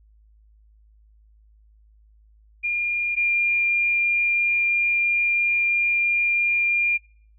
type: tone pair in turn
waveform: sine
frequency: 2411 / 2401 Hz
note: D7 / D7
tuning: +45 / +38 cents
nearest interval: unison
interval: 7 cents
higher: first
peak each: -21 / -18 dBFS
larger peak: second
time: 2.63-3.16 / 3.16-6.98 s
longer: second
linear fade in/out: 20 ms
effects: noise-tail reverb RT60 0.6 s tail -26 dB re dry + added 53 Hz sine -52 dBFS peak until 7.38 s